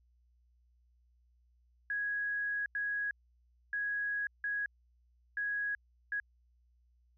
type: tone bursts at uneven times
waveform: sine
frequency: 1661.2 Hz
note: G#6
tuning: in tune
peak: -32 dBFS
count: 6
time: 1.9-2.66 / 2.75-3.11 / 3.73-4.27 / 4.44-4.66 / 5.37-5.75 / 6.12-6.2 s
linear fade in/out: 2 ms
effects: added 60 Hz sine -66 dBFS peak until 7.17 s